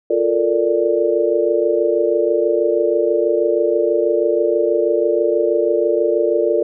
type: chord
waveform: sine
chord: Bb major seventh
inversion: second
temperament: equal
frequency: 349.2 / 440 / 466.2 / 587.3 Hz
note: F4 / A4 / Bb4 / D5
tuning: 0 / 0 / 0 / 0 cents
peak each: -19 dBFS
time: 0.1-6.63 s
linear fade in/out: 5 ms
effects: none